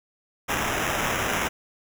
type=noise with sample-and-hold; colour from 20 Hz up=white; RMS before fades=-26 dBFS; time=0.48-1.49 s; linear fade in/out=20 ms; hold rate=4410 Hz; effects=none